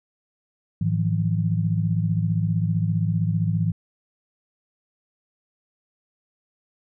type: tone cluster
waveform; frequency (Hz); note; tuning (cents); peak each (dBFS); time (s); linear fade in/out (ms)
sine; 107.1 / 160.7 / 176; A2 / E3 / F3; -46 / -44 / +14; -23 / -23 / -27; 0.81-3.72; 5
effects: none